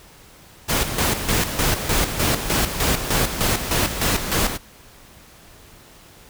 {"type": "noise with tremolo", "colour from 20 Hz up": "pink", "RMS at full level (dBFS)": -19, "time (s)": [0.68, 4.58], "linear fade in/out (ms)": 20, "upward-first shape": "square", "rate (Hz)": 3.3, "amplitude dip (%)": 60, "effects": ["pink hiss -47 dBFS RMS until 6.29 s"]}